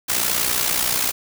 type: noise with amplitude modulation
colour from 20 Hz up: white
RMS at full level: -18 dBFS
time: 0.08-1.12 s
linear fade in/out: 20 ms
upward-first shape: sine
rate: 60.5 Hz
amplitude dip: 65%
effects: none